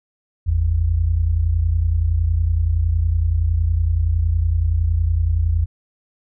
sine tone pair together, 52.35 / 83.1 Hz, G#1 / E2, +15 / +15 cents, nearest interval minor sixth, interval 800 cents, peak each -20 / -16 dBFS, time 0.46-5.66 s, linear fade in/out 20 ms, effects none

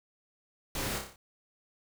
pink noise with echo, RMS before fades -35 dBFS, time 0.75-0.98 s, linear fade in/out 2 ms, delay 30 ms, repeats 6, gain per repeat -4 dB, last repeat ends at 1.16 s, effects none

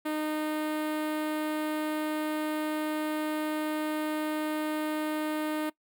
sawtooth tone with notch filter, 307.1 Hz, D#4, 23 cents flat, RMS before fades -31 dBFS, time 0.05-5.7 s, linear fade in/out 10 ms, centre 5900 Hz, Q 0.81, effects noise-tail reverb RT60 0.1 s tail -20 dB re dry

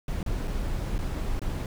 brown noise with dropouts, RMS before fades -29 dBFS, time 0.08-1.66 s, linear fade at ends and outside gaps 1 ms, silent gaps 0.229-0.262 / 0.475-0.479 / 0.981-0.989 / 1.394-1.417 s, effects none

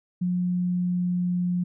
sine tone with pitch glide, 179.2 to 177.96 Hz, F3 to F3, +45 to +33 cents, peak -22 dBFS, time 0.21-1.64 s, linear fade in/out 10 ms, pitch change -12 cents, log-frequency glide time 0.36-1.51 s, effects none

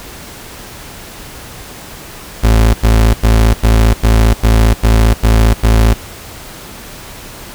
35% pulse tone bursts, 55.2 Hz, A1, 6 cents sharp, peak -4 dBFS, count 9, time 2.43-5.94 s, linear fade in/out 10 ms, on 310 ms, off 90 ms, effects pink hiss -31 dBFS RMS until 7.54 s

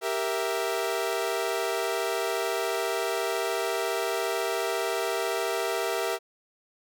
sawtooth chord, E diminished, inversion first, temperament equal, 392 / 466.2 / 659.3 Hz, G4 / Bb4 / E5, 0 / 0 / 0 cents, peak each -27 dBFS, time 0.01-6.19 s, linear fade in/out 50 ms, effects none

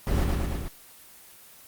brown noise with echo, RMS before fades -24 dBFS, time 0.07-0.24 s, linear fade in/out 0 ms, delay 110 ms, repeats 4, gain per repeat -2 dB, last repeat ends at 0.68 s, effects white hiss -50 dBFS RMS until 1.67 s + Opus 24 kbps

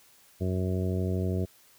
harmonic tone, 92.5 Hz, F#2, in tune, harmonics 1 / 2 / 3 / 4 / 5 / 6 / 7, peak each -28 / -32 / -38 / -35 / -39 / -44 / -41 dBFS, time 0.4-1.46 s, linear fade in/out 20 ms, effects white hiss -59 dBFS RMS until 1.78 s

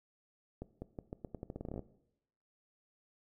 accelerating click train, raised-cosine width 2 ms, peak -28 dBFS, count 17, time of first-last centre 0.62-1.793 s, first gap 200 ms, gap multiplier 0.84, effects noise-tail reverb RT60 0.8 s tail -17 dB re dry

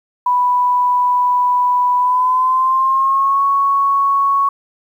sine tone with pitch glide, 987.8 to 1108.8 Hz, B5 to C#6, 0 to 0 cents, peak -11 dBFS, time 0.26-4.49 s, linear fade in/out 5 ms, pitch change +200 cents, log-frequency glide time 1.98-3.43 s, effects 8-bit

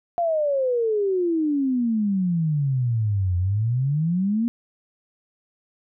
sine exponential two-way sweep, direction down then up, 702 to 87.31 to 240 Hz, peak -19 dBFS, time 0.18-4.48 s, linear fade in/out 0 ms, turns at 3.37 s, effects none

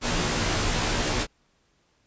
pink noise with comb filter, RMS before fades -25 dBFS, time 0.01-1.27 s, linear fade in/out 50 ms, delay 15 ms, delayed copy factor -0.9, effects pink hiss -67 dBFS RMS until 2.06 s + resampled to 16000 Hz

